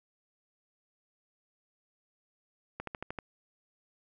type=slowing click train; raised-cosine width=0.5 ms; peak=-22 dBFS; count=6; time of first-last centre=2.8-3.188 s; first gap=73 ms; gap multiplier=1.03; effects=none